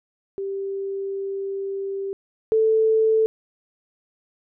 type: tone pair in turn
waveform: sine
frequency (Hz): 392 / 441.1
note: G4 / A4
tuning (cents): 0 / +4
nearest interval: major second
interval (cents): 204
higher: second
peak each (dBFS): -25 / -15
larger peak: second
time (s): 0.38-2.13 / 2.52-3.26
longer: first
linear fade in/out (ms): 0
effects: none